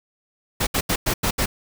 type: noise bursts at uneven times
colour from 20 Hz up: pink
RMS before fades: -21 dBFS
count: 6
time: 0.6-0.67 / 0.74-0.81 / 0.89-0.96 / 1.06-1.14 / 1.23-1.31 / 1.38-1.46 s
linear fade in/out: 10 ms
effects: none